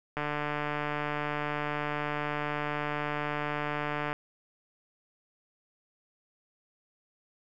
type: click train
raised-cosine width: 0.5 ms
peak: -17 dBFS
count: 587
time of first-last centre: 0.17-4.129 s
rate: 148 Hz
effects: none